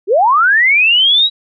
sine linear sweep, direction up, 344.7 to 3905 Hz, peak -7 dBFS, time 0.07-1.3 s, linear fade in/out 50 ms, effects none

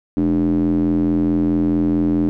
square tone with band-pass filter, 42.3 Hz, E1, 45 cents sharp, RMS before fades -17 dBFS, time 0.17-2.29 s, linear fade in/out 0 ms, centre 270 Hz, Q 8.1, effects none

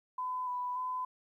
sine tone with pitch steps, 1009 / 991 / 1011 Hz, B5 / B5 / B5, +37 / +6 / +40 cents, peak -33 dBFS, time 0.18-1.05 s, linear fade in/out 5 ms, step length 290 ms, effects 12-bit

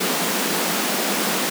pink high-pass noise, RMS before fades -22 dBFS, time 0-1.5 s, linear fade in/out 10 ms, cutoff 170 Hz, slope 96 dB/octave, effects none

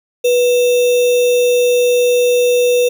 sine tone with sample-and-hold, 489.5 Hz, B4, 15 cents flat, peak -9 dBFS, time 0.24-2.89 s, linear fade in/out 10 ms, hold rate 3150 Hz, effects none

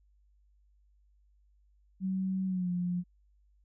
sine tone with pitch glide, 189.1 to 177.46 Hz, F#3 to F3, +38 to +28 cents, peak -29 dBFS, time 2-3.04 s, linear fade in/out 50 ms, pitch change -110 cents, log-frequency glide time 2.46-2.7 s, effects added 50 Hz sine -63 dBFS peak until 3.64 s

